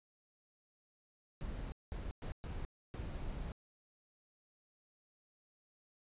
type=noise bursts at uneven times; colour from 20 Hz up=brown; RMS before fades=-42 dBFS; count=5; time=1.41-1.72 / 1.92-2.11 / 2.22-2.32 / 2.44-2.65 / 2.94-3.52 s; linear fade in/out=0 ms; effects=resampled to 8000 Hz